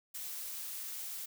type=noise; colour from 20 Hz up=blue; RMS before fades=-42 dBFS; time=0.14-1.26 s; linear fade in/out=10 ms; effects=none